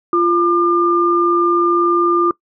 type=tone pair together; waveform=sine; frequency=345.8 / 1200.7 Hz; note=F4 / D6; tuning=-17 / +38 cents; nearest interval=octave + minor seventh; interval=2155 cents; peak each=-14 dBFS; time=0.13-2.31 s; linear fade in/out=2 ms; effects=noise-tail reverb RT60 0.1 s tail -22 dB re dry